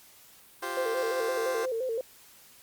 15% pulse chord, F suspended second, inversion none, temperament just, 349.2 / 392.9 / 523.8 Hz, F4 / G4 / C5, 0 / +4 / +2 cents, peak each -31 dBFS, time 0.62-1.66 s, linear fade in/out 10 ms
sine tone with vibrato, 483.6 Hz, B4, 36 cents flat, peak -28 dBFS, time 0.77-2.01 s, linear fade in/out 2 ms, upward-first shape square, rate 5.8 Hz, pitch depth 110 cents each way
effects white hiss -55 dBFS RMS until 2.62 s + Opus 48 kbps

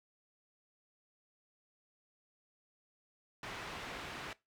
white low-pass noise, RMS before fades -45 dBFS, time 3.43-4.33 s, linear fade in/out 2 ms, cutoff 2300 Hz, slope 12 dB/octave, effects noise-tail reverb RT60 0.2 s tail -19 dB re dry

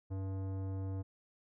sine tone with tanh clipping, 96 Hz, G2, 36 cents flat, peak -38 dBFS, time 0.1-1.03 s, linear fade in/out 20 ms, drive 16 dB, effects none

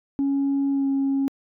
sine tone with pitch glide, 277.2 to 273.4 Hz, C#4 to C#4, 0 to -24 cents, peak -18 dBFS, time 0.19-1.28 s, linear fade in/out 0 ms, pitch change -24 cents, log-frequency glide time 0.71-0.87 s, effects tanh soft clip ceiling -17 dBFS

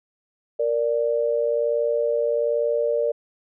sine tone pair together, 466.1 / 587.3 Hz, A#4 / D5, 0 / 0 cents, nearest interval major third, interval 400 cents, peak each -22 dBFS, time 0.59-3.12 s, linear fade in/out 10 ms, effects none

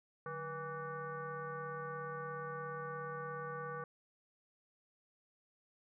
sine tone with frequency modulation, 819 Hz, G#5, 24 cents flat, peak -40 dBFS, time 0.26-3.84 s, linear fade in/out 2 ms, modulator 335 Hz, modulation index 2, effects none

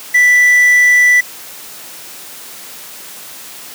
triangle tone with quantisation, 1975 Hz, B6, in tune, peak -4 dBFS, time 0.14-1.21 s, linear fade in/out 10 ms, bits 5, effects white hiss -32 dBFS RMS until 3.74 s + high-pass 150 Hz 12 dB/octave

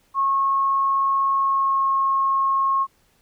sine tone with pitch glide, 1091 to 1084.1 Hz, C#6 to C#6, -28 to -39 cents, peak -17 dBFS, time 0.14-2.87 s, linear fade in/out 50 ms, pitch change -11 cents, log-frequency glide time 1.37-1.87 s, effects pink hiss -62 dBFS RMS until 3.21 s

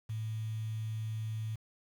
sine tone with quantisation, 110 Hz, A2, in tune, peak -34 dBFS, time 0.09-1.56 s, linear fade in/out 10 ms, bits 9, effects none

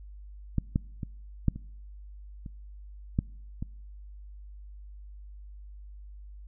clicks, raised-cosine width 5 ms, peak -13 / -12 / -21 / -10 / -26 / -28 / -12 / -21 dBFS, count 8, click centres 0.583 / 0.759 / 1.032 / 1.483 / 1.56 / 2.462 / 3.189 / 3.625 s, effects noise-tail reverb RT60 0.8 s tail -26 dB re dry + added 50 Hz sine -43 dBFS peak until 6.47 s

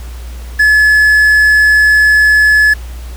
triangle tone with quantisation, 1713 Hz, A6, 47 cents flat, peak -3 dBFS, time 0.59-2.74 s, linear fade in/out 10 ms, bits 5, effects added 60 Hz sine -23 dBFS peak until 3.16 s + pink hiss -37 dBFS RMS until 3.16 s

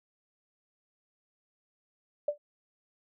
sine tone with exponential decay, 587.3 Hz, D5, in tune, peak -22 dBFS, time 2.28-2.38 s, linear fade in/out 5 ms, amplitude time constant 20 ms, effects none

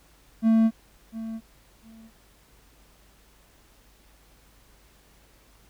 triangle tone with echo, 223.9 Hz, A3, 30 cents sharp, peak -14 dBFS, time 0.42-0.71 s, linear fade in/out 50 ms, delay 700 ms, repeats 2, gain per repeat -15 dB, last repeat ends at 2.11 s, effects added 50 Hz sine -59 dBFS peak until 5.69 s + pink hiss -59 dBFS RMS until 5.69 s

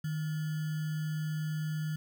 sine tone with sample-and-hold, 154.8 Hz, D#3, 9 cents flat, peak -31 dBFS, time 0.04-1.96 s, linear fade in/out 5 ms, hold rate 1575 Hz, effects none

